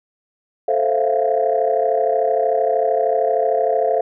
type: chord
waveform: sine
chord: F major seventh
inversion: first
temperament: equal with one note detuned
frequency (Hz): 440 / 523.3 / 665.4 / 698.5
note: A4 / C5 / E5 / F5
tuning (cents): 0 / 0 / +16 / 0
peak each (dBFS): -20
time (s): 0.68-4.01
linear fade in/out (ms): 5
effects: tanh soft clip ceiling -6 dBFS